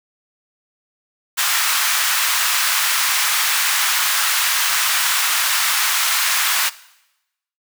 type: high-pass noise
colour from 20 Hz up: pink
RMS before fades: -18 dBFS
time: 1.37-6.7 s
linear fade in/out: 20 ms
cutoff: 1100 Hz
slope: 24 dB/octave
effects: noise-tail reverb RT60 0.9 s tail -19 dB re dry